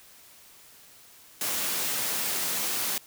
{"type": "high-pass noise", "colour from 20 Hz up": "white", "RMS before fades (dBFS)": -29, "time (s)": [1.41, 2.98], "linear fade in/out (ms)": 2, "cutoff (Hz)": 130, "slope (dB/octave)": 24, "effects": ["white hiss -53 dBFS RMS until 3.06 s"]}